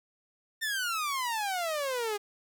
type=exponential sweep; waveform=sawtooth; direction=down; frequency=1825 to 403.1 Hz; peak=-26 dBFS; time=0.61-2.18 s; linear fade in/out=20 ms; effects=10-bit